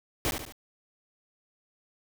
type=noise with echo; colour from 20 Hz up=pink; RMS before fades=-28 dBFS; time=0.25-0.31 s; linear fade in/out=0 ms; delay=71 ms; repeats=3; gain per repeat=-6 dB; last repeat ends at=0.523 s; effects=none